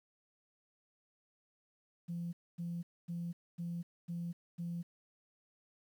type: tone bursts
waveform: sine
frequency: 171.3 Hz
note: F3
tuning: 33 cents flat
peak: -36 dBFS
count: 6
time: 2.08-4.83 s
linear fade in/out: 20 ms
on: 250 ms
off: 250 ms
effects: tanh soft clip ceiling -33 dBFS + 11-bit